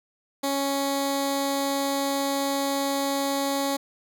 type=tone with notch filter; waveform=10% pulse; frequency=277.2 Hz; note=C#4; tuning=in tune; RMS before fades=-26 dBFS; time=0.43-3.77 s; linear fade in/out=10 ms; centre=1500 Hz; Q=1.2; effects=none